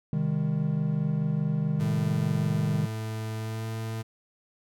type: chord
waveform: triangle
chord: Ab major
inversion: first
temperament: equal with one note detuned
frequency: 130.81 / 155.56 / 202.3 Hz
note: C3 / Eb3 / Ab3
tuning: 0 / 0 / -45 cents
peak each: -30 / -24 / -29 dBFS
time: 0.13-2.86 s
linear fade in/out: 2 ms
type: tone with pitch glide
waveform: 40% pulse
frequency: 110 to 111.66 Hz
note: A2 to A2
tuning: 0 to +26 cents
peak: -30 dBFS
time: 1.79-4.03 s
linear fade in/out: 20 ms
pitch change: +26 cents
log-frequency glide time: 3.38-3.68 s
effects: none